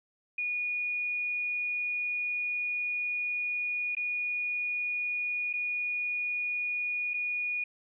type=tone with dropouts; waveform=sine; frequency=2452 Hz; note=D#7; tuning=26 cents flat; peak=-29 dBFS; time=0.38-7.64 s; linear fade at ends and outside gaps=5 ms; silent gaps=3.951-3.967 / 5.53-5.536 / 7.136-7.14 s; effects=none